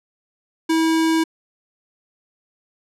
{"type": "tone", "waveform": "square", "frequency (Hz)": 323.6, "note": "E4", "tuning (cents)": -32, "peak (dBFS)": -16, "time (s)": [0.69, 1.24], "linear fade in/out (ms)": 10, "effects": ["low-pass 10000 Hz 12 dB/octave"]}